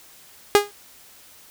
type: tone with exponential decay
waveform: sawtooth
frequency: 410 Hz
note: G#4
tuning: 22 cents flat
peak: -4 dBFS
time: 0.55-0.71 s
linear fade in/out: 0 ms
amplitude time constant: 33 ms
effects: white hiss -49 dBFS RMS until 1.5 s